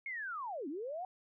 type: linear two-way sweep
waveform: sine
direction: down then up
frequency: 2200 to 260.1 to 762 Hz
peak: -38 dBFS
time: 0.06-1.05 s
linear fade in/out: 2 ms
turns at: 0.68 s
effects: none